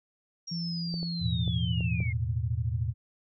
sine linear sweep, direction down, 5630 to 2093 Hz, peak -36 dBFS, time 0.47-2.13 s, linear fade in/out 10 ms
sine tone, 170 Hz, F3, 46 cents flat, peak -31 dBFS, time 0.51-2.04 s, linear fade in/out 10 ms
clicks, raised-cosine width 2 ms, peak -28 dBFS, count 5, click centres 0.941 / 1.03 / 1.478 / 1.807 / 2.004 s
sine chord, E suspended fourth, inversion none, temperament equal with one note detuned, 81.23 / 110 / 123.47 Hz, E2 / A2 / B2, -25 / 0 / 0 cents, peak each -32 / -30 / -32 dBFS, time 1.19-2.94 s, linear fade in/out 50 ms
effects none

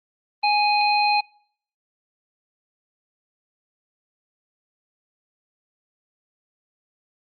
harmonic tone, 830.6 Hz, G#5, in tune, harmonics 1 / 3 / 5, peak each -18 / -23 / -25 dBFS, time 0.43-1.21 s, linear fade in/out 10 ms, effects noise-tail reverb RT60 0.6 s tail -26 dB re dry + Opus 24 kbps

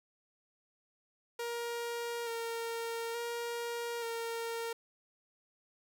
sawtooth tone with vibrato, 466.2 Hz, A#4, in tune, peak -32 dBFS, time 1.39-4.73 s, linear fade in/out 5 ms, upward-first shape square, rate 0.57 Hz, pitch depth 19 cents each way, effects none

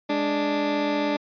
20% pulse tone pair together, 207.7 / 293.7 Hz, G#3 / D4, 0 / 0 cents, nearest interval tritone, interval 600 cents, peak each -25 / -18 dBFS, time 0.09-1.17 s, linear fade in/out 10 ms, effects resampled to 11025 Hz

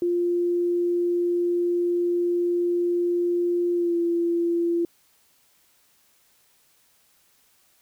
sine tone with pitch glide, 349.2 to 341.2 Hz, F4 to F4, 0 to -40 cents, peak -20 dBFS, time 0.02-4.85 s, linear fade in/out 2 ms, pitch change -40 cents, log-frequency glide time 3.74-3.96 s, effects white hiss -62 dBFS RMS until 7.81 s

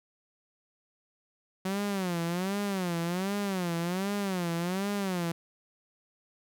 sawtooth tone with vibrato, 185 Hz, F#3, in tune, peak -25 dBFS, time 1.65-5.32 s, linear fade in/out 5 ms, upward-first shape sine, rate 1.3 Hz, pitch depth 170 cents each way, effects none

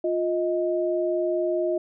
sine tone pair together, 352.5 / 628 Hz, F4 / D#5, +16 / +16 cents, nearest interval minor seventh, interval 1000 cents, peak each -24 / -25 dBFS, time 0.04-1.78 s, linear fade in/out 5 ms, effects none

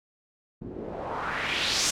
white noise with low-pass filter sweep, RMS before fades -30 dBFS, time 0.61-1.91 s, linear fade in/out 10 ms, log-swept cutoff 240 to 7200 Hz, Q 2.2, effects none

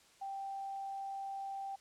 sine tone, 784 Hz, G5, in tune, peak -39 dBFS, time 0.21-1.76 s, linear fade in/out 10 ms, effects white hiss -64 dBFS RMS until 1.8 s + low-pass 8000 Hz 12 dB/octave

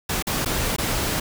pink noise with dropouts, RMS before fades -24 dBFS, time 0.09-1.2 s, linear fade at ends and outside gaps 5 ms, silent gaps 0.225-0.269 / 0.449-0.458 / 0.764-0.783 s, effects none

